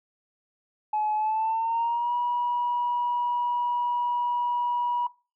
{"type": "tone with pitch glide", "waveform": "sine", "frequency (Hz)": [852, 967.4], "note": ["G#5", "B5"], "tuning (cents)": [44, -36], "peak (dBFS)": -22, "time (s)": [0.93, 5.07], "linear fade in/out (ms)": 5, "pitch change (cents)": 220, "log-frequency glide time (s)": [1.15, 2.14], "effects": ["noise-tail reverb RT60 0.3 s tail -20 dB re dry", "tanh soft clip ceiling -19 dBFS"]}